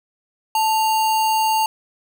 sine tone with sample-and-hold, 880 Hz, A5, in tune, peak -15 dBFS, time 0.55-1.66 s, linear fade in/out 2 ms, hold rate 3675 Hz, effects none

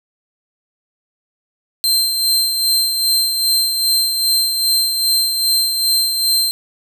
sawtooth tone with tremolo, 4135 Hz, C8, 21 cents flat, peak -9 dBFS, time 1.84-6.51 s, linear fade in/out 0 ms, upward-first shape sine, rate 2.5 Hz, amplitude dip 45%, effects 8-bit

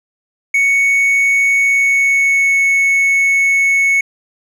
triangle tone with pitch glide, 2222 to 2208 Hz, C#7 to C#7, +4 to -7 cents, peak -8 dBFS, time 0.54-4.01 s, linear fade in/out 5 ms, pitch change -11 cents, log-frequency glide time 1.6-2.59 s, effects none

